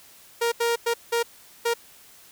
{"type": "tone bursts at uneven times", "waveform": "sawtooth", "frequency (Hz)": 468.1, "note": "A#4", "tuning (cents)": 7, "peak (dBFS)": -17, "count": 5, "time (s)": [[0.41, 0.52], [0.6, 0.76], [0.86, 0.94], [1.12, 1.23], [1.65, 1.74]], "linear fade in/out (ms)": 10, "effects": ["white hiss -51 dBFS RMS until 2.31 s"]}